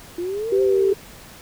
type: exponential two-way sweep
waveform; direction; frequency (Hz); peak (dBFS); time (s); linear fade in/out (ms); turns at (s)
sine; up then down; 338.9 to 523.3 to 419; -23; 0.18-0.94; 5; 0.62
type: tone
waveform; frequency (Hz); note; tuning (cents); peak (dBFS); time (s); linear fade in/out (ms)
sine; 388.9; G4; -14; -15; 0.52-0.93; 5
effects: pink hiss -43 dBFS RMS until 1.41 s